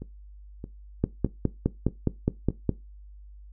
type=two click trains; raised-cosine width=3 ms; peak=-9 / -23 dBFS; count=9 / 5; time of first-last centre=1.04-2.693 / 0.02-2.504 s; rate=4.84 / 1.61 Hz; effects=noise-tail reverb RT60 0.2 s tail -18 dB re dry + added 50 Hz sine -44 dBFS peak until 3.52 s